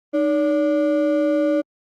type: ring-modulated tone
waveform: triangle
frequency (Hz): 440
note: A4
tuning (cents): 0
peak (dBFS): -11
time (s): 0.13-1.62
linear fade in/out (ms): 20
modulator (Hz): 133
effects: Opus 24 kbps